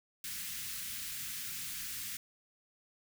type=band-stop noise; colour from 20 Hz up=white; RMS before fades=-41 dBFS; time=0.24-2.17 s; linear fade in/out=2 ms; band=230 to 1500 Hz; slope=24 dB/octave; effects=none